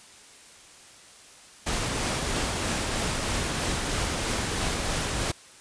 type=noise with tremolo; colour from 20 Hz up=pink; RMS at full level=-27 dBFS; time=1.66-5.32 s; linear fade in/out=10 ms; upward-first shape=triangle; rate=3.1 Hz; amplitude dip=25%; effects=white hiss -50 dBFS RMS until 5.6 s + resampled to 22050 Hz